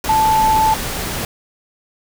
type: tone in noise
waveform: sine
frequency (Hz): 876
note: A5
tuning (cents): -8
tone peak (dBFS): -11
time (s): 0.09-0.74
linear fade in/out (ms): 2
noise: pink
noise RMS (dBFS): -23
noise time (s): 0.04-1.25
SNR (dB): +9
effects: none

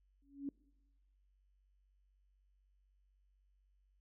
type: tone with exponential growth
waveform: sine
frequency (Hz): 280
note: C#4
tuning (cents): +18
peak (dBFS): -35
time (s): 0.22-0.49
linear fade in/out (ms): 2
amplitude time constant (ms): 57
effects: noise-tail reverb RT60 1.0 s tail -24 dB re dry + added 48 Hz sine -70 dBFS peak until 4 s

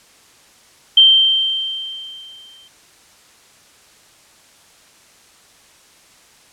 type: tone with exponential decay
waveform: sine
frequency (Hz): 3136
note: G7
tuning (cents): 0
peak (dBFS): -4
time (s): 0.97-2.68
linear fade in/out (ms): 5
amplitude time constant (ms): 370
effects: white hiss -49 dBFS RMS until 6.52 s + low-pass 9000 Hz 12 dB/octave

